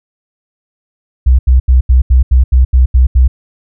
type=tone bursts; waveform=sine; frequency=63.5 Hz; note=B1; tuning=49 cents sharp; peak=-3 dBFS; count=10; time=1.26-3.28 s; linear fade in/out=10 ms; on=130 ms; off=80 ms; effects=none

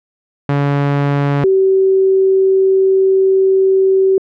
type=tone pair in turn; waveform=sawtooth / sine; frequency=142.2 / 382.9 Hz; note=C#3 / G4; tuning=+45 / -41 cents; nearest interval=octave + perfect fourth; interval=1714 cents; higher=second; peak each=-8 dBFS; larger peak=neither; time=0.49-1.44 / 1.44-4.18 s; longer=second; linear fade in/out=2 ms; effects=low-pass 2000 Hz 12 dB/octave

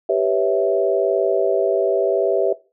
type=chord; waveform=sine; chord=C# half-diminished seventh; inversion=second; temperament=equal with one note detuned; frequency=392 / 493.9 / 554.4 / 655.5 Hz; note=G4 / B4 / C#5 / E5; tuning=0 / 0 / 0 / -10 cents; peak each=-20 / -22 / -22 / -19 dBFS; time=0.09-2.53 s; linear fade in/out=5 ms; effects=noise-tail reverb RT60 0.3 s tail -19 dB re dry

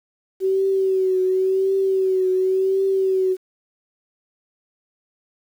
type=tone with vibrato; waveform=sine; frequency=379.4 Hz; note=F#4; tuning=43 cents sharp; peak=-16 dBFS; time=0.4-3.37 s; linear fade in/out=50 ms; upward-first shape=triangle; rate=0.92 Hz; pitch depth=39 cents each way; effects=8-bit

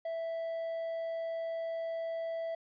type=tone; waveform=triangle; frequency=659.3 Hz; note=E5; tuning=in tune; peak=-32 dBFS; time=0.05-2.55 s; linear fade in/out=5 ms; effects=resampled to 11025 Hz + 12-bit

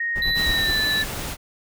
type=tone with pitch glide; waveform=sine; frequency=1864.7 to 1749.9 Hz; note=A#6 to A6; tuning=0 to -10 cents; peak=-22 dBFS; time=0-1.04 s; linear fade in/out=5 ms; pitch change=-110 cents; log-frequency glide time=0.45-0.81 s
type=noise with tremolo; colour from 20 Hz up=brown; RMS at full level=-27 dBFS; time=0.15-0.75 s; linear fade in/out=10 ms; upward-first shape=sine; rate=9.5 Hz; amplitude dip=80%
type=tone with vibrato; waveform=triangle; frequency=3951 Hz; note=B7; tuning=in tune; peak=-21 dBFS; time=0.22-1.02 s; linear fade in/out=2 ms; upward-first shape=square; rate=2.2 Hz; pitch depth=11 cents each way
type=noise; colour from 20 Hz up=pink; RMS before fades=-30 dBFS; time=0.34-1.37 s; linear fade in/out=50 ms
effects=none

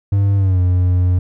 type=tone with pitch glide; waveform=triangle; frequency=99.5 to 90.19 Hz; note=G2 to F#2; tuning=+26 to -44 cents; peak=-9 dBFS; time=0.12-1.19 s; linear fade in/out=5 ms; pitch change=-170 cents; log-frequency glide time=0.36-0.6 s; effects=none

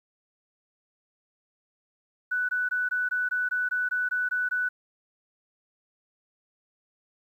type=tone bursts; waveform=sine; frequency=1487 Hz; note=F#6; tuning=8 cents sharp; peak=-24 dBFS; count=12; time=2.31-4.69 s; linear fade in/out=10 ms; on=180 ms; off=20 ms; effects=10-bit

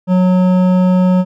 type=tone with hard clipping; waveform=sine; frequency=183.3 Hz; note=F#3; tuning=16 cents flat; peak=-10 dBFS; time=0.07-1.25 s; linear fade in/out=50 ms; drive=11 dB; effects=none

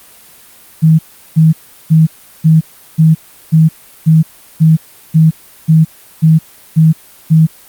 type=tone bursts; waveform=sine; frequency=159.5 Hz; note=D#3; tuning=43 cents sharp; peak=-3 dBFS; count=13; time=0.82-7.47 s; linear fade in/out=20 ms; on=170 ms; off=370 ms; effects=white hiss -40 dBFS RMS until 7.68 s + Opus 32 kbps

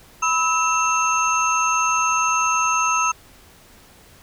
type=tone cluster; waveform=sine; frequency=990 / 1297 / 2691 / 6390 Hz; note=B5 / E6 / E7 / G8; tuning=+4 / -28 / +35 / +32 cents; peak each=-23 / -19 / -24 / -24 dBFS; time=0.22-3.12 s; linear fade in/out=10 ms; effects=tanh soft clip ceiling -7 dBFS + pink hiss -49 dBFS RMS until 4.22 s

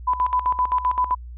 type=tone with tremolo; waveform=sine; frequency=1000 Hz; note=B5; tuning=21 cents sharp; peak=-16 dBFS; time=0.07-1.15 s; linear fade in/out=10 ms; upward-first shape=square; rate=7.7 Hz; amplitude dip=75%; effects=added 60 Hz sine -34 dBFS peak until 1.37 s + resampled to 8000 Hz

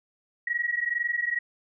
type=tone pair together; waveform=sine; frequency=1897.9 / 1920 Hz; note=A#6 / B6; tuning=+31 / -49 cents; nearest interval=unison; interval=20 cents; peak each=-28 dBFS; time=0.47-1.39 s; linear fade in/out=5 ms; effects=none

